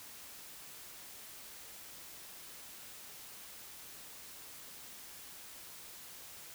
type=silence; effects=white hiss -51 dBFS RMS until 6.54 s